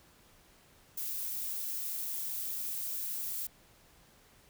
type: noise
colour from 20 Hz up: violet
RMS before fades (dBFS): -37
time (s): 0.97-3.47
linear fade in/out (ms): 5
effects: pink hiss -62 dBFS RMS until 4.49 s